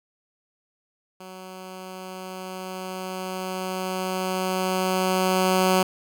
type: tone with level ramp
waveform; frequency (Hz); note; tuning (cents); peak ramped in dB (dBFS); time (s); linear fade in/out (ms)
10% pulse; 186.3; F#3; +12; -31 to -9; 1.2-5.83; 5
effects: none